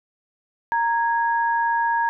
sine tone pair together, 929 / 1655.3 Hz, A#5 / G#6, -6 / -6 cents, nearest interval minor seventh, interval 1000 cents, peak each -19 / -25 dBFS, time 0.72-2.09 s, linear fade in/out 0 ms, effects none

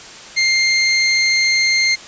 25% pulse tone, 2109 Hz, C7, 13 cents sharp, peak -9 dBFS, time 0.36-1.96 s, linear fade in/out 20 ms, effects white hiss -36 dBFS RMS until 2.07 s + resampled to 16000 Hz

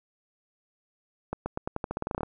accelerating click train, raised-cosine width 1 ms, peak -16 dBFS, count 15, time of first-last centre 1.33-2.232 s, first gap 130 ms, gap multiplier 0.88, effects none

